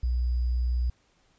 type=tone with sample-and-hold; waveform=sine; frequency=61 Hz; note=B1; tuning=21 cents flat; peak=-23 dBFS; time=0.03-0.9 s; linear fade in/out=5 ms; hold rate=4900 Hz; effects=pink hiss -66 dBFS RMS until 1.38 s + resampled to 16000 Hz